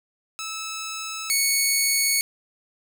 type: tone pair in turn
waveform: 10% pulse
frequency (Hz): 1305 / 2217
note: E6 / C#7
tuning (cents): -18 / 0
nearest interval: major sixth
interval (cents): 918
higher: second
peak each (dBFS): -22 / -10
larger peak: second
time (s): 0.39-1.3 / 1.3-2.21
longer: neither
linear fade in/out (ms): 0
effects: none